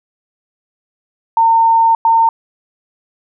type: tone bursts at uneven times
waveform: sine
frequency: 910 Hz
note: A#5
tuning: 42 cents flat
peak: -7 dBFS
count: 2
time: 1.37-1.95 / 2.05-2.29 s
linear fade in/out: 2 ms
effects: none